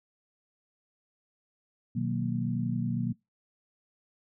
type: chord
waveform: sine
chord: B major seventh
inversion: none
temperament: equal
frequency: 123.47 / 155.56 / 185 / 233.1 Hz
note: B2 / D#3 / F#3 / A#3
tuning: 0 / 0 / 0 / 0 cents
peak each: -32 / -36 / -33 / -32 dBFS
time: 1.95-3.13 s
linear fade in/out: 10 ms
effects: noise-tail reverb RT60 0.2 s tail -24 dB re dry